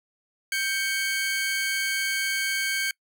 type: tone pair together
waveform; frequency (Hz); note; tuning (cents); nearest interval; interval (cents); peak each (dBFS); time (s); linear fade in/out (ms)
sawtooth; 1568 / 2228; G6 / C#7; 0 / +8; tritone; 608; -24; 0.52-2.91; 2
effects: noise-tail reverb RT60 0.1 s tail -26 dB re dry